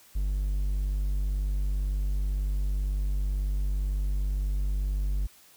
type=tone; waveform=triangle; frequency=49 Hz; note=G1; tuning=in tune; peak=-23 dBFS; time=0.15-5.27 s; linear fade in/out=10 ms; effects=white hiss -56 dBFS RMS until 5.56 s